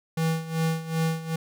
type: tone with tremolo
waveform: square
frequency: 162.1 Hz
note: E3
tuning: 29 cents flat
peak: -22 dBFS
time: 0.17-1.36 s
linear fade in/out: 5 ms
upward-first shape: sine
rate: 2.6 Hz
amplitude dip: 80%
effects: none